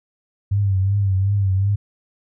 sine tone with vibrato, 98 Hz, G2, in tune, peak -15 dBFS, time 0.51-1.76 s, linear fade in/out 10 ms, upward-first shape triangle, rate 2.7 Hz, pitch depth 78 cents each way, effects none

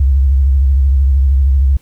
sine tone with vibrato, 67.6 Hz, C#2, 43 cents flat, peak -7 dBFS, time 0-1.77 s, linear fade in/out 5 ms, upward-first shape sine, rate 13 Hz, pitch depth 95 cents each way, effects pink hiss -52 dBFS RMS until 1.81 s

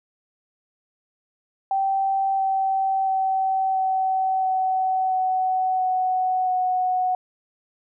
sine tone with pitch steps, 777 / 771.2 / 765.4 / 759.7 / 754 / 748.4 / 742.8 / 737.2 Hz, G5 / G5 / G5 / F#5 / F#5 / F#5 / F#5 / F#5, -16 / -28 / -42 / +46 / +32 / +20 / +7 / -7 cents, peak -19 dBFS, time 1.71-7.15 s, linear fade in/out 2 ms, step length 680 ms, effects none

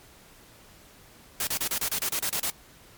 white noise bursts, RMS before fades -28 dBFS, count 11, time 1.4-2.501 s, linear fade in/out 2 ms, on 71 ms, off 32 ms, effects pink hiss -53 dBFS RMS until 2.97 s + MP3 96 kbps

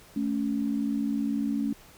sine tone pair together, 219.1 / 279.1 Hz, A3 / C#4, -7 / +12 cents, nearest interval major third, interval 419 cents, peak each -28 dBFS, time 0.16-1.73 s, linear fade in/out 5 ms, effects pink hiss -53 dBFS RMS until 1.97 s

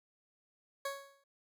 20% pulse tone with exponential decay, 554.4 Hz, C#5, in tune, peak -29 dBFS, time 0.85-1.24 s, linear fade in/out 5 ms, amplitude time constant 84 ms, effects none

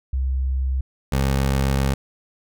sine / 20% pulse tone pair in turn, 65.6 / 67.52 Hz, C2 / C#2, +5 / -45 cents, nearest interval unison, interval 50 cents, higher second, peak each -19 / -13 dBFS, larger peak second, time 0.13-0.81 / 1.12-1.94 s, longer second, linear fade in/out 5 ms, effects none

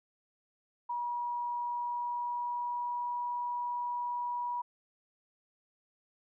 sine tone with pitch glide, 962 to 968.7 Hz, B5 to B5, -46 to -34 cents, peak -32 dBFS, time 0.89-4.62 s, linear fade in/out 10 ms, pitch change +12 cents, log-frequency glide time 1.62-3.27 s, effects none

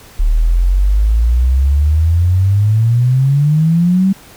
sine exponential sweep, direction up, 36.71 to 196 Hz, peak -8 dBFS, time 0.19-4.13 s, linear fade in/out 10 ms, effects pink hiss -40 dBFS RMS until 4.36 s

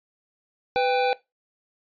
square tone pair together, 499 / 792.1 Hz, B4 / G5, +18 / +18 cents, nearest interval minor sixth, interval 800 cents, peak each -23 dBFS, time 0.76-1.13 s, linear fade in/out 0 ms, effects noise-tail reverb RT60 0.2 s tail -19 dB re dry + resampled to 11025 Hz

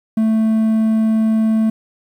triangle tone, 220.7 Hz, A3, 5 cents sharp, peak -10 dBFS, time 0.17-1.7 s, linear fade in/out 5 ms, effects 8-bit

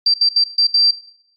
sine tone bursts at uneven times, 4700 Hz, D8, 1 cent sharp, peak -10 dBFS, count 5, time 0.06-0.14 / 0.21-0.29 / 0.36-0.44 / 0.58-0.67 / 0.74-0.91 s, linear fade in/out 5 ms, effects noise-tail reverb RT60 0.7 s tail -17 dB re dry + AAC 48 kbps

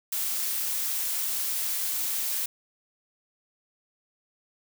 blue noise, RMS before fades -29 dBFS, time 0.12-2.46 s, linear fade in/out 5 ms, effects none

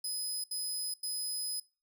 20% pulse tone bursts at uneven times, 5040 Hz, D#8, 21 cents sharp, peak -29 dBFS, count 3, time 0.04-0.44 / 0.51-0.94 / 1.03-1.6 s, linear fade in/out 5 ms, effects noise-tail reverb RT60 0.3 s tail -20 dB re dry

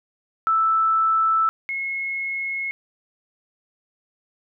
sine tone pair in turn, 1318.5 / 2172 Hz, E6 / C#7, 0 / -36 cents, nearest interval major sixth, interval 864 cents, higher second, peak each -16 / -24 dBFS, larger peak first, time 0.47-1.49 / 1.69-2.71 s, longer neither, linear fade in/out 0 ms, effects none

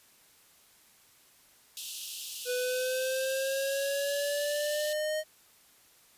pink high-pass noise, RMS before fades -40 dBFS, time 1.77-4.93 s, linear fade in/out 0 ms, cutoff 2700 Hz, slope 96 dB/octave
square exponential sweep, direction up, 493.9 to 622.3 Hz, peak -30 dBFS, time 2.45-5.24 s, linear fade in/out 50 ms
effects white hiss -61 dBFS RMS until 6.17 s + resampled to 32000 Hz

